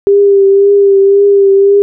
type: tone with vibrato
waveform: sine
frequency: 397.5 Hz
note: G4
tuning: 24 cents sharp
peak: -3 dBFS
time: 0.07-1.82 s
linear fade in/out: 0 ms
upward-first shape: triangle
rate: 1.9 Hz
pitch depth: 32 cents each way
effects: none